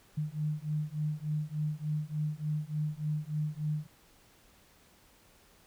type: beating tone pair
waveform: sine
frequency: 150.2 / 153.6 Hz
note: D3 / D#3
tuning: +39 / -22 cents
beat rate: 3.4 Hz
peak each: -34 / -34 dBFS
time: 0.17-3.87 s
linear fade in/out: 10 ms
effects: pink hiss -62 dBFS RMS until 5.66 s